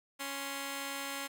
5% pulse tone pair together, 277.2 / 1046.6 Hz, C#4 / C6, 0 / 0 cents, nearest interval octave + major seventh, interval 2300 cents, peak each -27 / -31 dBFS, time 0.19-1.28 s, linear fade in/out 20 ms, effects none

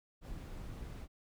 brown noise, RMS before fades -45 dBFS, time 0.21-1.08 s, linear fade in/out 50 ms, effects none

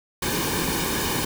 pink noise with comb filter, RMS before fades -25 dBFS, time 0.22-1.25 s, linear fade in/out 5 ms, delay 1.5 ms, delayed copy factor -0.65, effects none

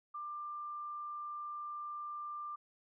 sine tone, 1189 Hz, D6, 21 cents sharp, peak -40 dBFS, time 0.14-2.56 s, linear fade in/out 10 ms, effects none

